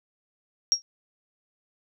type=tone with exponential decay; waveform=sine; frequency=5600 Hz; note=F8; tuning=4 cents sharp; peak=-13 dBFS; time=0.72-0.82 s; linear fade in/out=0 ms; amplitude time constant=20 ms; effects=none